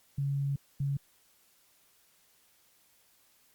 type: tone bursts at uneven times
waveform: sine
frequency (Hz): 139.7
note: C#3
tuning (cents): +14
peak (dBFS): -28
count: 2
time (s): 0.18-0.56 / 0.8-0.97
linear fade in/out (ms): 5
effects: white hiss -66 dBFS RMS until 3.54 s + Opus 48 kbps